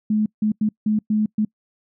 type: tone bursts at uneven times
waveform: sine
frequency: 213.6 Hz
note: G#3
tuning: 49 cents sharp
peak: -16 dBFS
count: 6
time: 0.1-0.26 / 0.42-0.52 / 0.61-0.69 / 0.86-0.99 / 1.1-1.26 / 1.38-1.45 s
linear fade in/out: 5 ms
effects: noise-tail reverb RT60 0.1 s tail -26 dB re dry